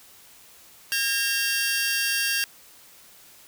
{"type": "tone cluster", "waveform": "sawtooth", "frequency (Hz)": [1619, 1842, 2737, 4604, 5690], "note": ["G#6", "A#6", "F7", "D8", "F8"], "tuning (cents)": [-45, -21, -36, -35, 31], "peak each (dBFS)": [-23, -32, -24, -27, -32], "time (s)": [0.92, 2.44], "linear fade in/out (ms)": 0, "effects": ["white hiss -51 dBFS RMS until 3.47 s"]}